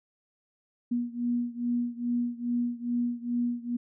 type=beating tone pair; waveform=sine; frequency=239.7 / 242.1 Hz; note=A#3 / B3; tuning=+48 / -34 cents; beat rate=2.4 Hz; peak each=-29 / -31 dBFS; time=0.91-3.77 s; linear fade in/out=10 ms; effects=none